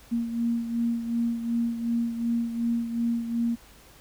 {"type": "beating tone pair", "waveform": "sine", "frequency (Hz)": [233.1, 235.8], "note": ["A#3", "A#3"], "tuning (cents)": [0, 20], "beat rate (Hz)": 2.7, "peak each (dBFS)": [-25, -32], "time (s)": [0.11, 3.56], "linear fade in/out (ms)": 20, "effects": ["added 50 Hz sine -57 dBFS peak until 4 s", "pink hiss -53 dBFS RMS until 4 s"]}